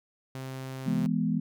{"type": "tone", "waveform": "sawtooth", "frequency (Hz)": 131.8, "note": "C3", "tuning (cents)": 13, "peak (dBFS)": -32, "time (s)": [0.35, 1.06], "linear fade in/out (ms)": 0}
{"type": "chord", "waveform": "sine", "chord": "E major", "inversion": "none", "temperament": "equal", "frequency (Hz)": [164.81, 207.7, 246.9], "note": ["E3", "G#3", "B3"], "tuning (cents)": [0, 0, 0], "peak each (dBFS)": -29, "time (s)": [0.86, 1.4], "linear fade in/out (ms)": 10}
{"effects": []}